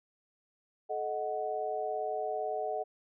sine chord, D# diminished, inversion second, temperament equal with one note detuned, 432.4 / 622.3 / 740 Hz, A4 / D#5 / F#5, -30 / 0 / 0 cents, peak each -37 / -36 / -35 dBFS, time 0.89-2.84 s, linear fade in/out 20 ms, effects none

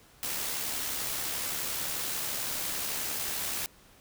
white noise with amplitude modulation, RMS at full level -32 dBFS, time 0.23-3.66 s, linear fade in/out 0 ms, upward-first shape sine, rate 71.5 Hz, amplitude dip 30%, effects pink hiss -58 dBFS RMS until 4 s

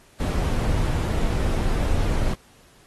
brown noise, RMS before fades -22 dBFS, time 0.2-2.34 s, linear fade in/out 5 ms, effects pink hiss -55 dBFS RMS until 2.86 s + AAC 32 kbps

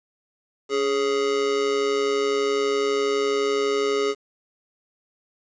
square tone with amplitude modulation, 416.2 Hz, G#4, 4 cents sharp, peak -18 dBFS, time 0.69-4.15 s, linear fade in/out 50 ms, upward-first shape sine, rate 132 Hz, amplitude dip 65%, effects resampled to 16000 Hz + 8-bit

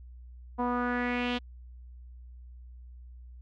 sawtooth tone with low-pass filter sweep, 244.6 Hz, B3, 16 cents flat, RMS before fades -30 dBFS, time 0.58-1.39 s, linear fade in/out 20 ms, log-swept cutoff 930 to 3400 Hz, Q 3.6, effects added 61 Hz sine -45 dBFS peak until 3.41 s

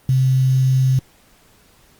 sine tone with quantisation, 130.81 Hz, C3, in tune, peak -12 dBFS, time 0.09-0.99 s, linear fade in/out 2 ms, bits 6, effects pink hiss -53 dBFS RMS until 1.99 s + Opus 32 kbps

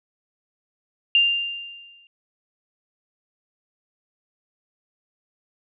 sine tone with exponential decay, 2793 Hz, F7, 1 cent flat, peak -12 dBFS, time 1.15-2.07 s, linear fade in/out 1 ms, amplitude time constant 200 ms, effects none

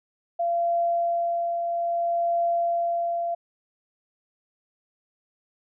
sine tone with tremolo, 685 Hz, F5, 34 cents flat, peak -20 dBFS, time 0.39-3.35 s, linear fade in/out 10 ms, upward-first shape triangle, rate 0.61 Hz, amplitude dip 40%, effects none

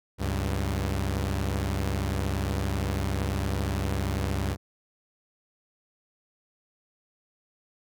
sawtooth tone pair together, 69.3 / 97.61 Hz, C#2 / G2, 0 / -7 cents, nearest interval tritone, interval 593 cents, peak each -25 dBFS, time 0.18-4.57 s, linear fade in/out 50 ms, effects none

